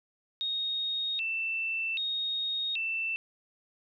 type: tone with vibrato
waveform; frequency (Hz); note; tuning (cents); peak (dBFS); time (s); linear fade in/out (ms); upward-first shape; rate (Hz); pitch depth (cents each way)
sine; 3154; G7; +10; -29; 0.41-3.16; 0; square; 0.64; 290
effects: none